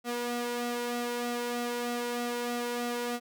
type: tone with flanger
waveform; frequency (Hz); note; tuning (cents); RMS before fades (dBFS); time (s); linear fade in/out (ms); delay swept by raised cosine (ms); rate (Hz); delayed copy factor
sawtooth; 240.9; B3; -43; -33; 0.04-3.2; 50; 1.5 to 2; 3.2; +0.6
effects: none